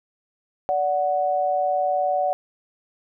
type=tone pair together; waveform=sine; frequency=580.4 / 740 Hz; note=D5 / F#5; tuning=-21 / 0 cents; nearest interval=major third; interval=421 cents; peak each=-23 / -21 dBFS; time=0.69-2.33 s; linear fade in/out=0 ms; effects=none